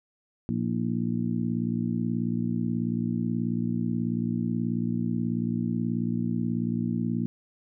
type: harmonic tone with a mistuned harmonic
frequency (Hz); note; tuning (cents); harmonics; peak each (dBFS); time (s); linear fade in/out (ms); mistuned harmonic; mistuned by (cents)
58.4; A#1; +4; 2 / 3 / 4 / 5 / 6; -32 / -30 / -28 / -38 / -38; 0.49-7.26; 0; 6; -81
effects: none